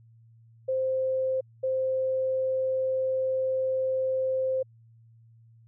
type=tone bursts at uneven times; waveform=sine; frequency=523 Hz; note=C5; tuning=1 cent flat; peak=-24 dBFS; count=2; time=0.68-1.41 / 1.63-4.63 s; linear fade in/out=10 ms; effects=added 114 Hz sine -53 dBFS peak until 5.67 s